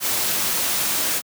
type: noise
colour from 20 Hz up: white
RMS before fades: -22 dBFS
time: 0-1.22 s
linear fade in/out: 50 ms
effects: high-pass 100 Hz 12 dB/octave